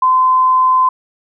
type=tone; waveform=sine; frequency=1028 Hz; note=C6; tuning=31 cents flat; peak=-8 dBFS; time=0.02-0.89 s; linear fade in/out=5 ms; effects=none